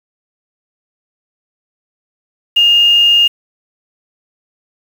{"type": "tone with quantisation", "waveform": "sine", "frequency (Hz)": 2831, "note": "F7", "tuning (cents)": 23, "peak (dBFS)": -6, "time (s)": [2.56, 3.28], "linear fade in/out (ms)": 10, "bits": 5, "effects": []}